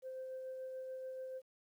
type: tone with tremolo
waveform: sine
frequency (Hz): 520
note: C5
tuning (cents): -11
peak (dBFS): -40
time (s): 0.02-1.42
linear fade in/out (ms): 50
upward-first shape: sine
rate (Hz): 6.9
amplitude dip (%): 25
effects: tanh soft clip ceiling -39 dBFS + 12-bit